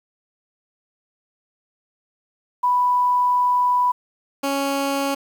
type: tone pair in turn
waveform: sine / 15% pulse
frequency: 988 / 277.2 Hz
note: B5 / C#4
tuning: 0 / 0 cents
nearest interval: octave + minor seventh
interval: 2200 cents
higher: first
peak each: -15 / -14 dBFS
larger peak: second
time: 2.63-3.92 / 4.43-5.15 s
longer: first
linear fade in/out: 10 ms
effects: 8-bit